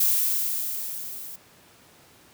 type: noise with level ramp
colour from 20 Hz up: violet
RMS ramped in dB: -20 to -39 dBFS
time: 0-1.36 s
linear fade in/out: 5 ms
effects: pink hiss -54 dBFS RMS until 2.33 s + high-pass 100 Hz 12 dB/octave